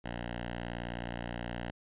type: tone with notch filter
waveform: 5% pulse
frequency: 59.1 Hz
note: A#1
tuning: 24 cents sharp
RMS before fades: -39 dBFS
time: 0.04-1.71 s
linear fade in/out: 10 ms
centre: 410 Hz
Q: 1.4
effects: resampled to 8000 Hz